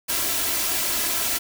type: noise with comb filter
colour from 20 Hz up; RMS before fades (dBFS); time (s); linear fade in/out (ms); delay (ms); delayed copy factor
white; -24; 0.08-1.39; 20; 3; +0.55
effects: none